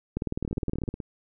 two click trains, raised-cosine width 3 ms, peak -21 / -15 dBFS, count 10 / 15, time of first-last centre 0.45-1.002 / 0.17-0.888 s, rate 16.3 / 19.5 Hz, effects none

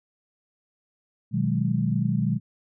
sine chord, G# minor seventh, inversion first, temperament equal, 123.47 / 155.56 / 185 / 207.7 Hz, B2 / D#3 / F#3 / G#3, 0 / 0 / 0 / 0 cents, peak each -26 / -27 / -27 / -27 dBFS, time 1.31-2.4 s, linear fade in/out 50 ms, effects none

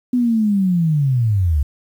sine linear sweep, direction down, 252.2 to 67.2 Hz, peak -13 dBFS, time 0.13-1.63 s, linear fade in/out 5 ms, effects 8-bit

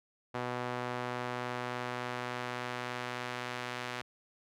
sawtooth tone with band-pass filter sweep, 123.47 Hz, B2, in tune, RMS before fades -38 dBFS, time 0.34-4.02 s, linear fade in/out 10 ms, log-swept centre 970 to 2100 Hz, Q 0.72, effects none

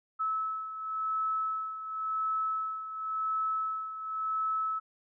sine beating tone pair, 1300 / 1300.93 Hz, E6 / E6, -24 / -23 cents, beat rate 0.93 Hz, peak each -31 / -37 dBFS, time 0.19-4.8 s, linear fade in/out 20 ms, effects none

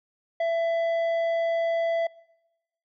triangle tone with tanh clipping, 667 Hz, E5, 20 cents sharp, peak -24 dBFS, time 0.4-2.07 s, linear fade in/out 5 ms, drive 12 dB, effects noise-tail reverb RT60 1.0 s tail -23 dB re dry

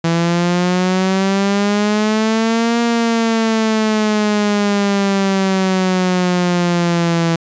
sawtooth exponential two-way sweep, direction up then down, 165.6 to 235.5 to 165.6 Hz, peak -9 dBFS, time 0.04-7.36 s, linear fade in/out 5 ms, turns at 2.8 s, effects resampled to 16000 Hz

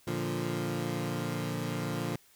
20% pulse chord, Bb major, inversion none, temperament equal, 116.54 / 146.83 / 174.61 Hz, Bb2 / D3 / F3, 0 / 0 / 0 cents, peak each -31 dBFS, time 0.07-2.16 s, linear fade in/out 5 ms, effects white hiss -62 dBFS RMS until 2.35 s

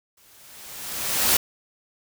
white noise with exponential growth, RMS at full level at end -17 dBFS, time 0.17-1.37 s, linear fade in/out 5 ms, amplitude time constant 260 ms, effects none

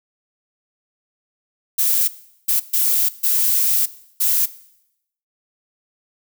violet noise bursts at uneven times, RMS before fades -17 dBFS, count 5, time 1.78-2.08 / 2.48-2.6 / 2.73-3.09 / 3.23-3.86 / 4.2-4.46 s, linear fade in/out 10 ms, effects noise-tail reverb RT60 0.8 s tail -18 dB re dry

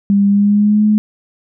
sine tone with pitch glide, 200.3 to 212.2 Hz, G3 to G#3, +38 to +38 cents, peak -8 dBFS, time 0.1-0.98 s, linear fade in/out 0 ms, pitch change +100 cents, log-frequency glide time 0.28-0.84 s, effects none

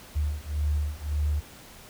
sine beating tone pair, 73.42 / 75.22 Hz, D2 / D2, 0 / +42 cents, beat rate 1.8 Hz, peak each -28 / -28 dBFS, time 0.15-1.41 s, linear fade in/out 20 ms, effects pink hiss -48 dBFS RMS until 1.89 s

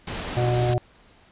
pink noise, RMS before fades -31 dBFS, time 0.07-0.74 s, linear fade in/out 5 ms
harmonic tone, 122 Hz, B2, 21 cents flat, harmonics 1 / 3 / 5 / 6, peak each -21 / -26 / -28 / -29 dBFS, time 0.37-0.78 s, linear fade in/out 0 ms
effects pink hiss -55 dBFS RMS until 1.31 s + resampled to 8000 Hz

